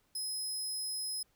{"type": "tone", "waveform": "20% pulse", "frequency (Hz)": 5100, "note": "D#8", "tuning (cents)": 42, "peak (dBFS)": -30, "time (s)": [0.15, 1.23], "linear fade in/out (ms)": 5, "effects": ["pink hiss -73 dBFS RMS until 1.35 s"]}